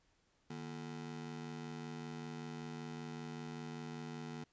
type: ring-modulated tone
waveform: 35% pulse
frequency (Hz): 196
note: G3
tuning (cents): 0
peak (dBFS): -39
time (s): 0.5-4.44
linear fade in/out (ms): 5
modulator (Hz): 42.6
effects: pink hiss -75 dBFS RMS until 4.52 s + resampled to 16000 Hz